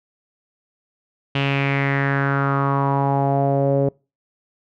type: tone with low-pass filter sweep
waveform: sawtooth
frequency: 138.7 Hz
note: C#3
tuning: 1 cent sharp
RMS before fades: -19 dBFS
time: 1.35-3.89 s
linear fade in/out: 5 ms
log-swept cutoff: 2900 to 500 Hz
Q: 4.7
effects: noise-tail reverb RT60 0.3 s tail -26 dB re dry